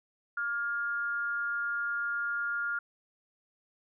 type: tone with amplitude modulation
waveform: sine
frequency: 1409 Hz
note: F6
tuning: 15 cents sharp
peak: -27 dBFS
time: 0.37-2.79 s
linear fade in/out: 5 ms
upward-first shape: sine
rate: 252 Hz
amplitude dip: 55%
effects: none